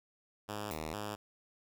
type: tone with vibrato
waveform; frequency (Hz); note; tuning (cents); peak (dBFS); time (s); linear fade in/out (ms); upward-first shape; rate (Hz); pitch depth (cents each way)
5% pulse; 90.4; F#2; -40; -27; 0.48-1.16; 20; square; 2.2; 250
type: noise with exponential decay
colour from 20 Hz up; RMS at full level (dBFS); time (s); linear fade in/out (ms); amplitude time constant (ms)
blue; -41; 0.71-0.83; 5; 25
effects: none